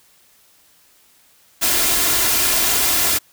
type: noise with comb filter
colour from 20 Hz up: white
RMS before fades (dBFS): -17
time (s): 1.61-3.19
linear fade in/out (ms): 20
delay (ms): 2.9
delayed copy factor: +0.5
effects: white hiss -54 dBFS RMS until 3.32 s